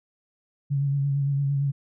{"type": "tone with vibrato", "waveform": "sine", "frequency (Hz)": 140, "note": "C#3", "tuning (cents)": 18, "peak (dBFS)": -21, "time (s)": [0.7, 1.72], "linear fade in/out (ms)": 20, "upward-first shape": "sine", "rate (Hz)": 8.8, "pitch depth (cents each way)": 31, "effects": []}